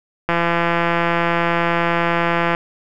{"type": "click train", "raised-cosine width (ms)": 0.5, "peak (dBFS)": -3, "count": 385, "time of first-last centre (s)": [0.29, 2.549], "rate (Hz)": 170, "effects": []}